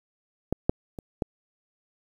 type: clicks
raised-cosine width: 2 ms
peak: -11 / -6 / -23 / -12 dBFS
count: 4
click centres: 0.526 / 0.695 / 0.988 / 1.222 s
effects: 8-bit